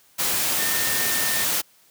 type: tone in noise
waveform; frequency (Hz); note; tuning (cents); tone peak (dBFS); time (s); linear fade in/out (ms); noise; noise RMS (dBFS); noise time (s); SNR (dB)
sine; 1815; A#6; -47; -29; 0.58-1.45; 20; white; -23; 0.18-1.62; -9
effects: white hiss -57 dBFS RMS until 1.9 s + high-pass 80 Hz 12 dB/octave